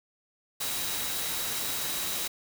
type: tone in noise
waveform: sine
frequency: 3869 Hz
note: B7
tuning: 36 cents flat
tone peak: -40 dBFS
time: 0.6-2.28 s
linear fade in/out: 10 ms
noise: white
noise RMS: -32 dBFS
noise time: 0.6-2.28 s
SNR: -11 dB
effects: none